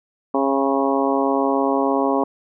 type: harmonic tone with a mistuned harmonic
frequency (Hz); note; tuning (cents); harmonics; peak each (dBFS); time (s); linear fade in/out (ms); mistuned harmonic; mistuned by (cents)
136.8; C#3; -23; 2 / 3 / 4 / 5 / 6 / 7 / 8; -21 / -23 / -24 / -25 / -26 / -26 / -27; 0.34-2.24; 5; 7; +18
effects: none